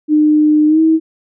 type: tone with pitch glide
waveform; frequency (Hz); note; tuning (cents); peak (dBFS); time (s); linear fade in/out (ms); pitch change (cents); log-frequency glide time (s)
sine; 303.4 to 320.3; D#4 to E4; -44 to -50; -7; 0.08-1; 50; +94; 0.67-0.8
effects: none

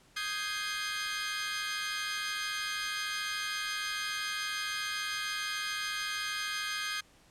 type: chord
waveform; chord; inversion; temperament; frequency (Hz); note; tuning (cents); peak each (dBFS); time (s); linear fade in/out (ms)
20% pulse; Ab major seventh; second; equal; 1244.5 / 1568 / 1661.2 / 2093; Eb6 / G6 / Ab6 / C7; 0 / 0 / 0 / 0; -34; 0.16-7.01; 10
effects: pink hiss -62 dBFS RMS until 7.3 s + low-pass 10000 Hz 12 dB/octave

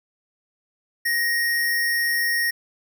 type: tone with sample-and-hold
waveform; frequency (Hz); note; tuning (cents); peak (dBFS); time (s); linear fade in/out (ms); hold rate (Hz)
sine; 1876; A#6; +11; -19; 1.05-2.51; 10; 7350
effects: none

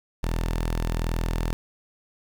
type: tone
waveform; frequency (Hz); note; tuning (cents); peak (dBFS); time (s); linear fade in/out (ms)
sawtooth; 41.2; E1; 0; -20; 0.23-1.53; 0
effects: 8-bit

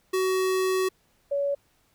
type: tone pair in turn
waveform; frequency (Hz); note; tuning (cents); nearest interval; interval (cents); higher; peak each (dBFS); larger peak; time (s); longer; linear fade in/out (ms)
square / sine; 375 / 564.5; F#4 / C#5; +23 / +31; perfect fifth; 708; second; -23; neither; 0.13-0.89 / 1.31-1.55; first; 10
effects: pink hiss -66 dBFS RMS until 1.94 s

